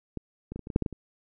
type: clicks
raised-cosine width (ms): 3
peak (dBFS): -20 / -24 / -23 / -27 / -26 / -22 / -8 / -14 / -17 / -26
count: 10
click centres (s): 0.173 / 0.52 / 0.56 / 0.593 / 0.671 / 0.702 / 0.761 / 0.823 / 0.862 / 0.927
effects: none